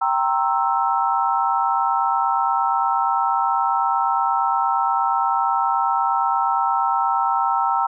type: chord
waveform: sine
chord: C dominant seventh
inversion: second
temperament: equal with one note detuned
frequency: 784 / 932.3 / 1061.1 / 1318.5 Hz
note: G5 / Bb5 / C6 / E6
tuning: 0 / 0 / +24 / 0 cents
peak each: -22 / -21 / -27 / -22 dBFS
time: 0.01-7.87 s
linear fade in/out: 10 ms
effects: none